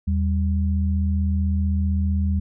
sine tone pair together, 79.9 / 195.6 Hz, D#2 / G3, +47 / -4 cents, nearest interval octave + minor third, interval 1549 cents, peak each -19 / -25 dBFS, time 0.07-2.4 s, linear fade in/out 10 ms, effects none

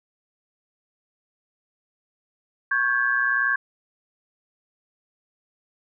sine tone cluster, 1102 / 1575 / 1696 Hz, C#6 / G6 / G#6, -11 / +8 / +36 cents, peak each -28 / -21 / -25 dBFS, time 2.71-3.56 s, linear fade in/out 5 ms, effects none

